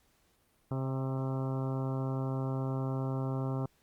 harmonic tone with a mistuned harmonic, 132.8 Hz, C3, 26 cents sharp, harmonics 1 / 2 / 3 / 4 / 5 / 6 / 7 / 8 / 9 / 10, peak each -32 / -38 / -42 / -44 / -46 / -48 / -49 / -50 / -51 / -52 dBFS, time 0.71-3.66 s, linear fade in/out 2 ms, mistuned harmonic 5, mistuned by -23 cents, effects pink hiss -70 dBFS RMS until 3.82 s + Opus 48 kbps

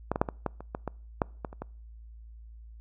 clicks, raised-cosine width 1 ms, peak -13 / -15 / -8 / -18 / -14 / -27 / -18 / -18 / -10 / -19 / -30 / -21 dBFS, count 12, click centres 0.116 / 0.159 / 0.215 / 0.288 / 0.463 / 0.606 / 0.749 / 0.877 / 1.218 / 1.448 / 1.529 / 1.62 s, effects noise-tail reverb RT60 0.5 s tail -26 dB re dry + added 56 Hz sine -45 dBFS peak until 2.8 s

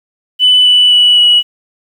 sine tone with pitch steps, 2995 / 2973 / 2950 / 2928 Hz, F#7 / F#7 / F#7 / F#7, +20 / +8 / -6 / -19 cents, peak -3 dBFS, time 0.39-1.43 s, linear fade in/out 50 ms, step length 260 ms, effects tanh soft clip ceiling 0 dBFS + 7-bit

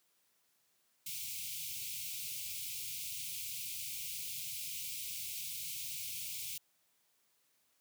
white band-stop noise, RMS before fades -42 dBFS, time 1.06-6.58 s, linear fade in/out 5 ms, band 160 to 2200 Hz, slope 96 dB/octave, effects white hiss -75 dBFS RMS until 7.8 s + high-pass 100 Hz 12 dB/octave

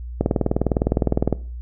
click train, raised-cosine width 2 ms, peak -4 dBFS, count 23, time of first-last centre 0.21-1.327 s, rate 19.7 Hz, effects noise-tail reverb RT60 0.4 s tail -19 dB re dry + added 60 Hz sine -29 dBFS peak until 1.61 s

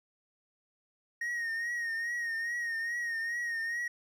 triangle tone with vibrato, 1864.7 Hz, A#6, in tune, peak -30 dBFS, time 1.21-3.88 s, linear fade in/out 5 ms, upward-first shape triangle, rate 2.4 Hz, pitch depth 59 cents each way, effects none

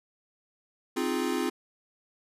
square chord, F minor seventh, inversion second, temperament equal, 261.6 / 311.1 / 349.2 / 415.3 Hz, C4 / Eb4 / F4 / Ab4, 0 / 0 / 0 / 0 cents, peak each -32 / -35 / -32 / -35 dBFS, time 0.96-1.5 s, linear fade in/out 10 ms, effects resampled to 32000 Hz

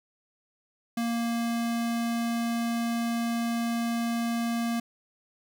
square tone, 233.1 Hz, A#3, in tune, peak -27 dBFS, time 0.97-4.8 s, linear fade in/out 5 ms, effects none

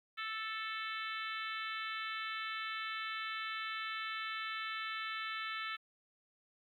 harmonic tone, 440 Hz, A4, in tune, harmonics 3 / 4 / 5 / 6 / 7 / 8 / 9, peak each -42 / -44 / -46 / -48 / -49 / -50 / -51 dBFS, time 0.17-5.77 s, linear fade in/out 20 ms, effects 12-bit

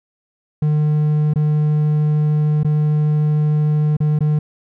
triangle tone with dropouts, 151.1 Hz, D3, 50 cents sharp, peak -11 dBFS, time 0.62-4.39 s, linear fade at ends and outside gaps 5 ms, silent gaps 1.337-1.358 / 2.633-2.646 / 3.968-4.003 / 4.19-4.206 s, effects none

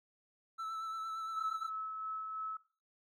triangle tone with vibrato, 1318.5 Hz, E6, in tune, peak -36 dBFS, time 0.58-1.7 s, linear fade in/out 20 ms, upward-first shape sine, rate 8.7 Hz, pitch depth 22 cents each way
sine tone with tremolo, 1298 Hz, E6, 27 cents flat, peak -37 dBFS, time 1.36-2.57 s, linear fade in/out 5 ms, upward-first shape sine, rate 3 Hz, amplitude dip 30%
effects noise-tail reverb RT60 0.4 s tail -18 dB re dry

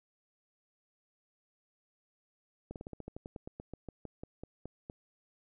slowing click train, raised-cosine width 2 ms, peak -29 dBFS, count 19, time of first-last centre 2.71-4.899 s, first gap 48 ms, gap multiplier 1.1, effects none

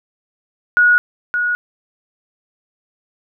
sine tone pair in turn, 1454 / 1454 Hz, F#6 / F#6, -31 / -31 cents, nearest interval unison, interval 0 cents, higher neither, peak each -8 / -15 dBFS, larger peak first, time 0.77-0.98 / 1.34-1.55 s, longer neither, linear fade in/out 0 ms, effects none

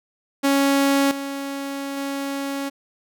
sawtooth tone with level steps, 277.2 Hz, C#4, in tune, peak -12 / -23 / -21 dBFS, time 0.43-2.7 s, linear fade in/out 20 ms, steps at 1.11 / 1.97 s, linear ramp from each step 2 ms, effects none

